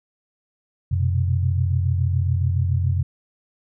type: tone cluster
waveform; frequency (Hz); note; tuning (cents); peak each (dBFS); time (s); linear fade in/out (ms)
sine; 90 / 122.6 / 129.7; F#2 / B2 / C3; -47 / -12 / -15; -19 / -26 / -24; 0.91-3.03; 10
effects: none